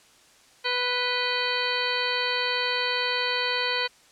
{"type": "harmonic tone with a mistuned harmonic", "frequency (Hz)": 493.9, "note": "B4", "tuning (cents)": 0, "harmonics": [1, 2, 3, 4, 5, 6, 8, 9], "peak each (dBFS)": [-32, -32, -32, -32, -32, -32, -32, -32], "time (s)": [0.64, 3.88], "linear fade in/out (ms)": 20, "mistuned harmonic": 6, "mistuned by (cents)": 76, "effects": ["white hiss -56 dBFS RMS until 4.11 s", "low-pass 8000 Hz 12 dB/octave"]}